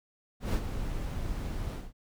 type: noise with ADSR envelope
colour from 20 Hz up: brown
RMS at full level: -25 dBFS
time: 0.4-1.93 s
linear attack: 140 ms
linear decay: 56 ms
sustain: -9 dB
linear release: 210 ms
effects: none